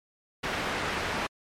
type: low-pass noise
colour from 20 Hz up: white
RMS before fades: -31 dBFS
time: 0.43-1.27 s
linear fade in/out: 10 ms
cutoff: 2000 Hz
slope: 12 dB/octave
effects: MP3 64 kbps